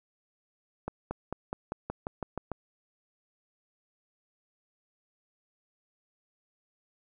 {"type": "accelerating click train", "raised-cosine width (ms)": 1, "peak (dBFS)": -19, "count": 10, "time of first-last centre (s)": [0.88, 2.517], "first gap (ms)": 230, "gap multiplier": 0.94, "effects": []}